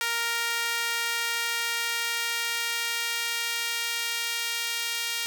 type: tone with high-pass filter sweep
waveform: sawtooth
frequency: 466.2 Hz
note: A#4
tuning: in tune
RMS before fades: -29 dBFS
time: 0.01-5.26 s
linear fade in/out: 0 ms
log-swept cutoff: 1600 to 2600 Hz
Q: 1.1
effects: none